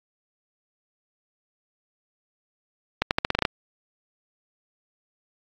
accelerating click train, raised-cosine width 0.3 ms, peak -4 dBFS, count 9, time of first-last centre 3.02-3.452 s, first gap 89 ms, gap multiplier 0.85, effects AAC 48 kbps

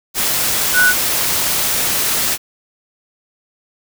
sine tone in noise, 1480 Hz, F#6, in tune, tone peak -9 dBFS, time 0.73-0.94 s, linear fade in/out 50 ms, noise white, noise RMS -17 dBFS, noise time 0.14-2.38 s, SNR +5 dB, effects none

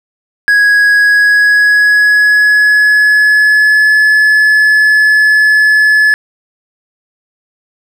triangle tone with pitch glide, 1661.2 to 1715.8 Hz, G#6 to A6, 0 to -44 cents, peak -3 dBFS, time 0.48-6.14 s, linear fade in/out 0 ms, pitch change +56 cents, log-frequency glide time 0.94-3.92 s, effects none

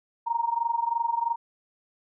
sine tone with amplitude modulation, 932.3 Hz, A#5, in tune, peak -20 dBFS, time 0.26-1.36 s, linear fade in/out 20 ms, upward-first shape sine, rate 23 Hz, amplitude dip 85%, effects none

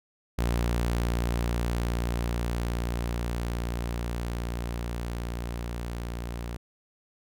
sawtooth tone with level ramp, 58.8 Hz, A#1, 16 cents sharp, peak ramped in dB -20 to -29 dBFS, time 0.38-6.57 s, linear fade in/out 10 ms, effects none

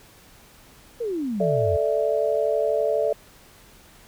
sine exponential sweep, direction down, 493.9 to 79.9 Hz, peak -24 dBFS, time 1-1.77 s, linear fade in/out 10 ms
sine chord, A suspended fourth, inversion none, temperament equal, 440 / 587.3 / 659.3 Hz, A4 / D5 / E5, 0 / 0 / 0 cents, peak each -24 / -23 / -25 dBFS, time 1.4-3.13 s, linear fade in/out 5 ms
effects pink hiss -51 dBFS RMS until 4.07 s

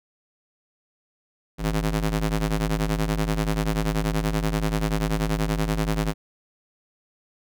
sawtooth ring-modulated tone, 106.2 Hz, G#2, 39 cents sharp, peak -15 dBFS, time 1.58-6.14 s, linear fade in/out 50 ms, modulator 58.3 Hz, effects none

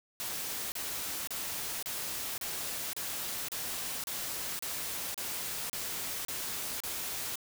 white noise bursts, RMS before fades -37 dBFS, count 13, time 0.2-7.356 s, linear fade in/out 0 ms, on 520 ms, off 33 ms, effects none

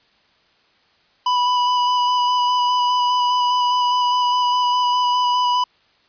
square tone with vibrato, 987.8 Hz, B5, in tune, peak -16 dBFS, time 1.26-5.64 s, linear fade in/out 5 ms, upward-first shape square, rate 4.9 Hz, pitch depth 11 cents each way, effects white hiss -58 dBFS RMS until 6.08 s + resampled to 11025 Hz

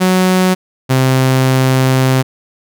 sawtooth tone pair in turn, 185 / 130.81 Hz, F#3 / C3, 0 / 0 cents, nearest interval tritone, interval 600 cents, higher first, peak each -5 dBFS, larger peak neither, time 0-0.55 / 0.89-2.23 s, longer second, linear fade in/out 20 ms, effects none

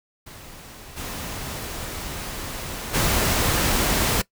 pink noise with level steps, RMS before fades -42 / -32 / -21 dBFS, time 0.26-4.22 s, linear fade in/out 10 ms, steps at 0.96 / 2.93 s, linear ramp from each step 20 ms, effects noise-tail reverb RT60 0.1 s tail -20 dB re dry

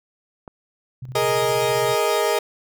click, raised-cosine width 1 ms, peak -23 dBFS, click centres 0.478 s
sine tone with tremolo, 127.2 Hz, C3, 48 cents flat, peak -29 dBFS, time 1.02-1.95 s, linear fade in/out 5 ms, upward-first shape square, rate 15 Hz, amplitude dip 55%
30% pulse chord, Ab suspended second, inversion none, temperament equal, 415.3 / 466.2 / 622.3 Hz, Ab4 / Bb4 / Eb5, 0 / 0 / 0 cents, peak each -20 dBFS, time 1.15-2.39 s, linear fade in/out 5 ms
effects none

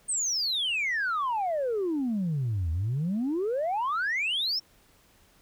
sine exponential two-way sweep, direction down then up, 8760 to 77.78 to 5540 Hz, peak -24 dBFS, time 0.08-4.6 s, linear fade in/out 20 ms, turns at 2.71 s, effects tanh soft clip ceiling -23 dBFS + pink hiss -61 dBFS RMS until 5.41 s

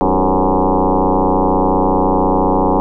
sine tone with frequency modulation, 267.9 Hz, C4, 41 cents sharp, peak -10 dBFS, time 0.01-2.8 s, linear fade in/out 0 ms, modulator 94.3 Hz, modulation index 7.6, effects none

